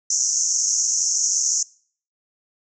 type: band-pass noise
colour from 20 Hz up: pink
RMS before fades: -21 dBFS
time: 0.1-1.63 s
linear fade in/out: 5 ms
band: 5700 to 7000 Hz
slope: 96 dB/octave
effects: noise-tail reverb RT60 0.5 s tail -23 dB re dry